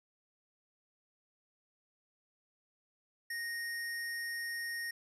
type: tone with sample-and-hold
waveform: sine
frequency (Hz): 1864.7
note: A#6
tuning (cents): 0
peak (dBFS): -36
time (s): 3.3-4.91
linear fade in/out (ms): 5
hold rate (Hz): 7350
effects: resampled to 32000 Hz